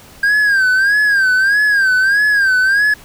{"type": "tone with vibrato", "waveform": "triangle", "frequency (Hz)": 1600, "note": "G6", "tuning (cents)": 35, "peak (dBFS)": -8, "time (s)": [0.23, 2.94], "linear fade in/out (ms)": 5, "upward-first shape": "sine", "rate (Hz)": 1.6, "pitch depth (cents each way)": 110, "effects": ["pink hiss -41 dBFS RMS until 3.04 s"]}